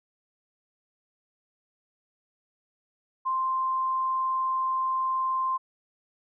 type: tone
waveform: sine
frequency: 1046.5 Hz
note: C6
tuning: in tune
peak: -24 dBFS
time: 3.25-5.58 s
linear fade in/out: 20 ms
effects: none